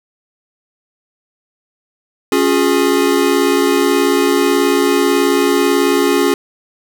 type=chord; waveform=square; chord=Db major; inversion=none; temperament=equal with one note detuned; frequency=277.2 / 357 / 415.3 Hz; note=Db4 / F4 / Ab4; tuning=0 / +38 / 0 cents; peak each=-16 dBFS; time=2.32-6.34 s; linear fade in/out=2 ms; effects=none